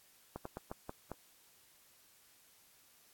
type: slowing click train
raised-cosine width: 1 ms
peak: -27 dBFS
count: 6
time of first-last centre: 0.36-1.117 s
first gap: 94 ms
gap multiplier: 1.24
effects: white hiss -65 dBFS RMS until 3.13 s + AAC 64 kbps